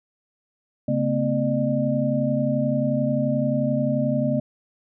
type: tone cluster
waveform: sine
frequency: 137.5 / 224.6 / 256 / 602 Hz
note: C#3 / A3 / C4 / D5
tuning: -14 / +36 / -38 / +43 cents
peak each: -25 dBFS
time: 0.88-4.4 s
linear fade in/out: 5 ms
effects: none